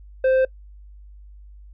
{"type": "tone with tanh clipping", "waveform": "sine", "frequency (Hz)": 522, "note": "C5", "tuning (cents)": -4, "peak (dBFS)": -16, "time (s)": [0.24, 0.45], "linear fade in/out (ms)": 5, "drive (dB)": 7, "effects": ["noise-tail reverb RT60 0.1 s tail -22 dB re dry", "added 50 Hz sine -41 dBFS peak until 1.73 s"]}